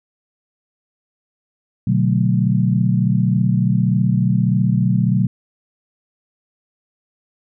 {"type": "chord", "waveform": "sine", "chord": "B minor seventh", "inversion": "none", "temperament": "equal", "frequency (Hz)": [123.47, 146.83, 185, 220], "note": ["B2", "D3", "F#3", "A3"], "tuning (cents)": [0, 0, 0, 0], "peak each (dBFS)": [-17, -21, -17, -23], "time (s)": [1.87, 5.27], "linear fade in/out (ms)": 5, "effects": []}